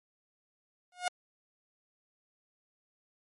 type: tone with exponential growth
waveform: sawtooth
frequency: 719 Hz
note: F#5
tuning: 50 cents flat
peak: -22 dBFS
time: 0.92-1.08 s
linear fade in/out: 2 ms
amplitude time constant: 33 ms
effects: MP3 48 kbps